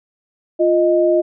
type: tone pair together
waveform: sine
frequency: 349.2 / 622.2 Hz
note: F4 / D#5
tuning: 0 / 0 cents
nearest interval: minor seventh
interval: 1000 cents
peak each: -14 dBFS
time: 0.59-1.22 s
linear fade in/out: 20 ms
effects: none